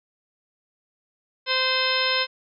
harmonic tone, 518 Hz, C5, 17 cents flat, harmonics 1 / 2 / 3 / 4 / 5 / 6 / 7 / 8 / 10, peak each -29 / -29 / -29 / -29 / -29 / -29 / -29 / -29 / -29 dBFS, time 1.46-2.27 s, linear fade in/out 50 ms, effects none

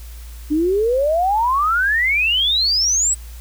sine exponential sweep, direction up, 290.6 to 8080 Hz, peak -14 dBFS, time 0.5-3.15 s, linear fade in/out 20 ms, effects added 58 Hz sine -32 dBFS peak until 3.4 s + white hiss -45 dBFS RMS until 3.4 s

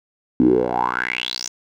10% pulse tone with band-pass filter sweep, 61.4 Hz, B1, 9 cents flat, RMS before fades -20 dBFS, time 0.4-1.48 s, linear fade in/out 0 ms, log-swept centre 260 to 6400 Hz, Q 7.4, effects none

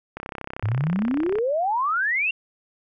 click train, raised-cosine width 0.5 ms, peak -17 dBFS, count 41, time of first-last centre 0.17-1.386 s, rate 32.9 Hz
sine exponential sweep, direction up, 98 to 2800 Hz, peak -20 dBFS, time 0.63-2.31 s, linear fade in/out 5 ms
effects none

